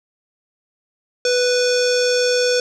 square tone with low-pass filter, 493.9 Hz, B4, in tune, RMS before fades -17 dBFS, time 1.25-2.6 s, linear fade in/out 2 ms, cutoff 5800 Hz, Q 5.5, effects none

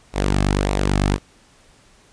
sawtooth tone with flanger, 49 Hz, G1, in tune, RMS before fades -19 dBFS, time 0.13-1.19 s, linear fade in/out 50 ms, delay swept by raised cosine 0.62 to 2.12 ms, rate 1.7 Hz, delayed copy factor -0.5, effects pink hiss -53 dBFS RMS until 2.12 s + resampled to 22050 Hz

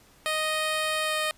10% pulse tone with pitch glide, 622.3 to 618.4 Hz, D#5 to D#5, 0 to -11 cents, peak -17 dBFS, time 0.26-1.31 s, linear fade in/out 0 ms, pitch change -11 cents, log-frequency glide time 1.04-1.13 s, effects pink hiss -57 dBFS RMS until 1.37 s + resampled to 32000 Hz

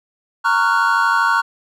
triangle chord, Gb major seventh, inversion first, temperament just, 925 / 1110 / 1387.5 / 1480 Hz, Bb5 / Db6 / F6 / Gb6, -14 / +2 / -12 / 0 cents, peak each -17 dBFS, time 0.44-1.42 s, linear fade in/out 20 ms, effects none

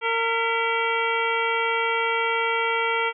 harmonic tone with a mistuned harmonic, 458.6 Hz, A#4, 28 cents flat, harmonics 1 / 2 / 3 / 4 / 5 / 6 / 7, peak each -27 / -27 / -27 / -30 / -28 / -33 / -34 dBFS, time 0.01-3.13 s, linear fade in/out 50 ms, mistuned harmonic 4, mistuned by +140 cents, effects none

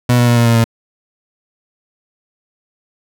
30% pulse tone with pitch steps, 122.7 / 121.08 / 119.48 / 117.91 / 116.35 / 114.81 Hz, B2 / B2 / A#2 / A#2 / A#2 / A#2, -11 / -34 / +43 / +20 / -3 / -26 cents, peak -6 dBFS, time 0.09-0.642 s, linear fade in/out 5 ms, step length 92 ms, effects none

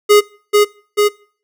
square tone with echo, 415.3 Hz, G#4, in tune, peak -6 dBFS, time 0.09-0.21 s, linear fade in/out 20 ms, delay 440 ms, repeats 2, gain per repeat -2 dB, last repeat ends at 1.09 s, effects noise-tail reverb RT60 0.5 s tail -24 dB re dry

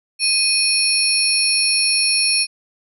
sine tone cluster, 2488 / 4325 / 5450 / 10720 Hz, D#7 / C#8 / F8 / E9, -1 / -43 / -43 / +28 cents, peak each -20 dBFS, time 0.19-2.47 s, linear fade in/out 50 ms, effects none

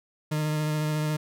40% pulse tone with vibrato, 152.8 Hz, D#3, 31 cents flat, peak -24 dBFS, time 0.31-1.17 s, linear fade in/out 10 ms, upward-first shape triangle, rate 14 Hz, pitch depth 19 cents each way, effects none

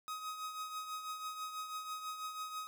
45% pulse tone with tremolo, 1261 Hz, D#6, 23 cents sharp, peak -38 dBFS, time 0.08-2.67 s, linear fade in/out 0 ms, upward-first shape triangle, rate 6.1 Hz, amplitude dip 60%, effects 12-bit

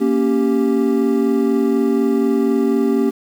triangle chord, G diminished, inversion first, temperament equal, 233.1 / 277.2 / 392 Hz, Bb3 / Db4 / G4, 0 / 0 / 0 cents, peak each -16 dBFS, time 0-3.11 s, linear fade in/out 20 ms, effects 7-bit

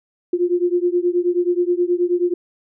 sine beating tone pair, 349.2 / 358.6 Hz, F4 / F4, 0 / +46 cents, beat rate 9.4 Hz, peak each -18 / -19 dBFS, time 0.33-2.34 s, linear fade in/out 5 ms, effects none

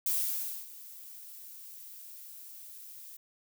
violet noise with ADSR envelope, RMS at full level -29 dBFS, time 0.06-3.17 s, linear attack 4 ms, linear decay 600 ms, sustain -19 dB, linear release 6 ms, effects none

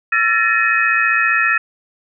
sine tone cluster, 1347 / 1736 / 1851 / 2532 Hz, E6 / A6 / A#6 / D#7, +37 / -24 / -13 / +30 cents, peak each -18 dBFS, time 0.12-1.58 s, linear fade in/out 5 ms, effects none

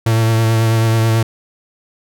45% pulse tone with vibrato, 112.7 Hz, A2, 42 cents sharp, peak -11 dBFS, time 0.06-1.23 s, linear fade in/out 5 ms, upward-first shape triangle, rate 9.2 Hz, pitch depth 29 cents each way, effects none

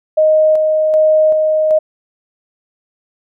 sine tone with tremolo, 622.3 Hz, D#5, in tune, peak -7 dBFS, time 0.17-1.79 s, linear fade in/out 10 ms, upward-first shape square, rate 1.3 Hz, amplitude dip 30%, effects none

